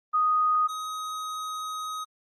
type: tone pair in turn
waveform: sine / square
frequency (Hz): 1244 / 1259.2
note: D#6 / D#6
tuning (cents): -1 / +20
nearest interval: unison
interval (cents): 21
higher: second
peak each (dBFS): -20 / -32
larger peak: first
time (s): 0.13-0.68 / 0.68-2.05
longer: second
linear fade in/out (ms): 20
effects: low-pass 10000 Hz 12 dB/octave + Opus 24 kbps